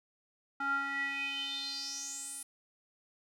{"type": "tone with band-pass filter sweep", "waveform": "square", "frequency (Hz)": 277.2, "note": "C#4", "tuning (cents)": 0, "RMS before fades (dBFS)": -37, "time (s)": [0.6, 2.43], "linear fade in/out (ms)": 5, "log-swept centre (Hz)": [1200, 10000], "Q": 7.1, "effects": []}